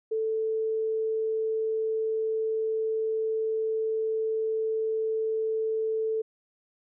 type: tone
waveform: sine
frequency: 441.1 Hz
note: A4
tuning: 4 cents sharp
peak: -25 dBFS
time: 0.11-6.22 s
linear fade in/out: 10 ms
effects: none

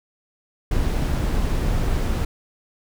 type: noise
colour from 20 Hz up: brown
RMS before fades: -21 dBFS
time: 0.71-2.25 s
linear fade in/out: 5 ms
effects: none

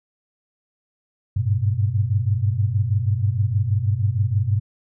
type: tone cluster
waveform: sine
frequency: 97.7 / 104 / 122.6 Hz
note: G2 / G#2 / B2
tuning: -5 / +3 / -12 cents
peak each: -21 / -22 / -23 dBFS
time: 1.36-4.6 s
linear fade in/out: 10 ms
effects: none

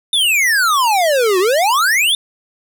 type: exponential two-way sweep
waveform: square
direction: down then up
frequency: 3662 to 354.1 to 3662 Hz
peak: -12 dBFS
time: 0.13-2.15 s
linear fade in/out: 2 ms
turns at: 1.39 s
effects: none

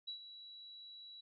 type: tone with ADSR envelope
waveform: sine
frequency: 3915 Hz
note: B7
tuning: 16 cents flat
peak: -40 dBFS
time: 0.07-1.21 s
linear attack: 14 ms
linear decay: 100 ms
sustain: -11 dB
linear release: 9 ms
effects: none

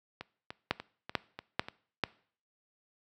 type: two click trains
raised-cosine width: 0.3 ms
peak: -24 / -11 dBFS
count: 6 / 4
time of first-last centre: 0.21-1.685 / 0.71-2.037 s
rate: 3.39 / 2.26 Hz
effects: noise-tail reverb RT60 0.5 s tail -21 dB re dry + high-pass 80 Hz 12 dB/octave

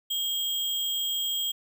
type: tone with sample-and-hold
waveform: sine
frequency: 3236 Hz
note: G#7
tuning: 46 cents flat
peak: -26 dBFS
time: 0.1-1.52 s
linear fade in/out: 10 ms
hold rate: 11025 Hz
effects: none

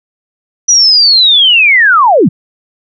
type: linear sweep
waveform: sine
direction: down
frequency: 5920 to 124.5 Hz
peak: -3 dBFS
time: 0.68-2.29 s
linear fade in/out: 10 ms
effects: none

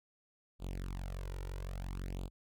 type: tone with flanger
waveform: sawtooth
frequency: 45.9 Hz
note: F#1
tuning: 13 cents flat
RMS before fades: -41 dBFS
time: 0.59-2.3 s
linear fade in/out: 50 ms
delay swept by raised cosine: 0.26 to 2.16 ms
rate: 0.6 Hz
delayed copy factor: +0.9
effects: none

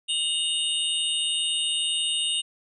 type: tone cluster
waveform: sine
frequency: 2854 / 3016 / 3681 / 8590 Hz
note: F7 / F#7 / A#7 / C9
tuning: +37 / +32 / -23 / +44 cents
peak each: -26 / -33 / -29 / -31 dBFS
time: 0.08-2.42 s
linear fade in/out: 20 ms
effects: none

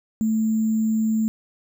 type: tone with sample-and-hold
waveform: sine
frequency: 220 Hz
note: A3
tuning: in tune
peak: -18 dBFS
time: 0.21-1.28 s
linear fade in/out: 0 ms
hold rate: 7350 Hz
effects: none

